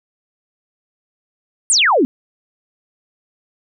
sine exponential sweep, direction down, 9590 to 233.1 Hz, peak -10 dBFS, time 1.7-2.05 s, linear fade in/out 0 ms, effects none

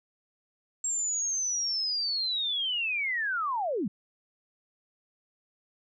sine linear sweep, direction down, 7540 to 164.81 Hz, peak -27 dBFS, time 0.84-3.88 s, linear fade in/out 5 ms, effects none

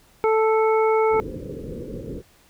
harmonic tone, 440 Hz, A4, in tune, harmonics 1 / 2 / 3 / 5, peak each -17 / -23 / -27 / -31 dBFS, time 0.24-1.2 s, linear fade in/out 0 ms
white low-pass noise, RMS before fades -33 dBFS, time 1.1-2.23 s, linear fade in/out 50 ms, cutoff 530 Hz, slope 96 dB/octave
effects pink hiss -56 dBFS RMS until 2.49 s

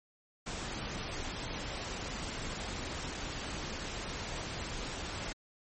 pink noise, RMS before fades -39 dBFS, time 0.46-5.33 s, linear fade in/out 10 ms, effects MP3 32 kbps

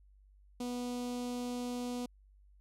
sawtooth tone with notch filter, 245.2 Hz, B3, 12 cents flat, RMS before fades -38 dBFS, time 0.6-2.06 s, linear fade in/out 5 ms, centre 1700 Hz, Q 0.7, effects added 49 Hz sine -59 dBFS peak until 2.6 s + low-pass 11000 Hz 12 dB/octave

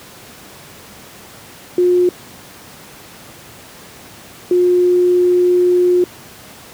sine tone bursts at uneven times, 357.8 Hz, F4, 42 cents sharp, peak -9 dBFS, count 2, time 1.78-2.09 / 4.51-6.04 s, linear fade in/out 2 ms, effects pink hiss -38 dBFS RMS until 6.73 s + high-pass 100 Hz 12 dB/octave

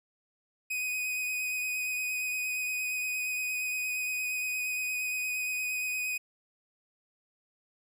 45% pulse tone with vibrato, 2500 Hz, D#7, 8 cents sharp, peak -30 dBFS, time 0.7-6.18 s, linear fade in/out 10 ms, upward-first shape triangle, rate 8.6 Hz, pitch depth 20 cents each way, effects none

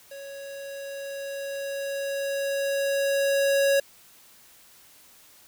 square tone with level ramp, 554.4 Hz, C#5, in tune, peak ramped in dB -39 to -19 dBFS, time 0.11-3.8 s, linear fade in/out 5 ms, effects white hiss -54 dBFS RMS until 5.47 s

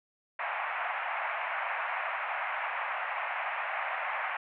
pink band-pass noise, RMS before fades -34 dBFS, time 0.39-4.37 s, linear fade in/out 5 ms, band 670 to 2500 Hz, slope 48 dB/octave, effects none

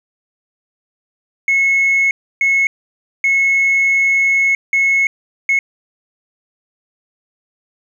sine tone bursts at uneven times, 2185 Hz, C#7, 26 cents flat, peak -9 dBFS, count 5, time 1.48-2.11 / 2.41-2.67 / 3.24-4.55 / 4.73-5.07 / 5.49-5.59 s, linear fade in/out 2 ms, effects tanh soft clip ceiling -8 dBFS + 8-bit

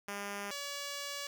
5% pulse tone pair in turn, 202 / 569 Hz, G#3 / C#5, -48 / +45 cents, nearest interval octave + tritone, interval 1793 cents, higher second, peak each -27 dBFS, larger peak neither, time 0.08-0.51 / 0.51-1.27 s, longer second, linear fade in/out 2 ms, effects none

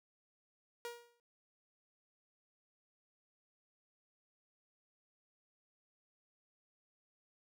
sawtooth tone with exponential decay, 474.9 Hz, A#4, 32 cents sharp, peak -36 dBFS, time 0.85-1.2 s, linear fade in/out 1 ms, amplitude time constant 75 ms, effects none

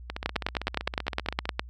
two click trains, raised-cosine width 0.3 ms, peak -9 / -16 dBFS, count 14 / 22, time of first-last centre 0.26-1.595 / 0.1-1.455 s, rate 9.74 / 15.5 Hz, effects added 60 Hz sine -41 dBFS peak until 1.69 s

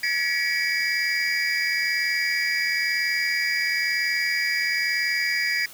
triangle tone cluster, 1693 / 1928 / 2209 / 2290 / 4873 Hz, G#6 / B6 / C#7 / D7 / D#8, +33 / -42 / -7 / -44 / -37 cents, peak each -29 / -24 / -29 / -26 / -28 dBFS, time 0.03-5.66 s, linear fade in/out 5 ms, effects white hiss -44 dBFS RMS until 5.73 s + high-pass 60 Hz 12 dB/octave

